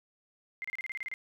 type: tone bursts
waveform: sine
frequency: 2093 Hz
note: C7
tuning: in tune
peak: -34 dBFS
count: 10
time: 0.62-1.139 s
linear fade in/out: 0 ms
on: 24 ms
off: 31 ms
effects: none